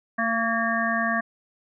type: harmonic tone with a mistuned harmonic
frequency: 227.5 Hz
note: A#3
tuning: 42 cents flat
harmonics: 1 / 3 / 5 / 7 / 8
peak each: -28 / -28 / -28 / -28 / -28 dBFS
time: 0.18-1.21 s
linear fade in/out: 10 ms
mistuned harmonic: 7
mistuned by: +37 cents
effects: none